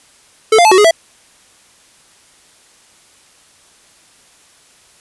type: tone with pitch steps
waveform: square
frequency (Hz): 438.2 / 697 / 868 / 373.4 / 416.9 / 660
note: A4 / F5 / A5 / F#4 / G#4 / E5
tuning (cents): -7 / -4 / -24 / +16 / +7 / +2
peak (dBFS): -6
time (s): 0.52-0.91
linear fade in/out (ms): 5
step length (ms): 65
effects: white hiss -48 dBFS RMS until 5 s + resampled to 24000 Hz